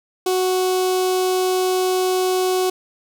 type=tone with notch filter; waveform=sawtooth; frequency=370 Hz; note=F#4; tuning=in tune; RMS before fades=-19 dBFS; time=0.26-2.7 s; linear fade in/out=5 ms; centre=1800 Hz; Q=1; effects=none